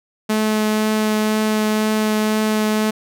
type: tone with vibrato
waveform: sawtooth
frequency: 215.3 Hz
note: A3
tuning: 37 cents flat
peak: -12 dBFS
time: 0.29-2.91 s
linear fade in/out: 10 ms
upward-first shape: triangle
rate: 2 Hz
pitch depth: 9 cents each way
effects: none